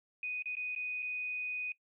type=tone with dropouts; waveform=sine; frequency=2489 Hz; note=D#7; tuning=in tune; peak=-35 dBFS; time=0.23-1.72 s; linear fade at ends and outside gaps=2 ms; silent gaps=0.423-0.457 / 0.553-0.568 / 0.75-0.761 / 1.023-1.027 s; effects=noise-tail reverb RT60 0.1 s tail -19 dB re dry